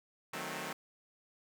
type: chord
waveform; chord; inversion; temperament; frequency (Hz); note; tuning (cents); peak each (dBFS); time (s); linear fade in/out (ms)
5% pulse; D# diminished seventh; none; equal with one note detuned; 155.56 / 185 / 220 / 263.6; D#3 / F#3 / A3 / C4; 0 / 0 / 0 / +13; -33; 0.33-0.73; 5
effects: none